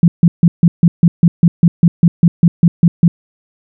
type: tone bursts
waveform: sine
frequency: 170.1 Hz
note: F3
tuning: 45 cents flat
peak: -3 dBFS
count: 16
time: 0.03-3.08 s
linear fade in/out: 2 ms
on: 50 ms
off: 150 ms
effects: none